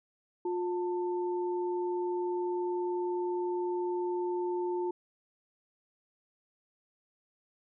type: tone pair together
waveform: sine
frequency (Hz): 355.9 / 890.1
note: F4 / A5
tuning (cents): +33 / +20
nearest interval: octave + major third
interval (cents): 1587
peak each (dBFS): -30 / -38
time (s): 0.45-4.91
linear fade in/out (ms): 5
effects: none